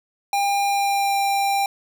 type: tone with pitch glide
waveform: square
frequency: 802 to 793.7 Hz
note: G5 to G5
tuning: +39 to +21 cents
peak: -19 dBFS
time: 0.33-1.66 s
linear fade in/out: 2 ms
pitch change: -18 cents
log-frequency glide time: 0.66-1.17 s
effects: none